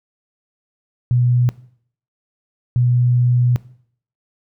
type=tone bursts at uneven times; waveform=sine; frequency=122.9 Hz; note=B2; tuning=8 cents flat; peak=-12 dBFS; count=2; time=1.11-1.49 / 2.76-3.56 s; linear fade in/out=0 ms; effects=noise-tail reverb RT60 0.6 s tail -19 dB re dry